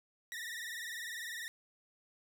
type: tone with vibrato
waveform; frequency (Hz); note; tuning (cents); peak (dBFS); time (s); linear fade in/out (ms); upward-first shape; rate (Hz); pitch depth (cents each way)
sawtooth; 1855; A#6; -9; -37; 0.32-1.48; 0; sine; 20; 86
effects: none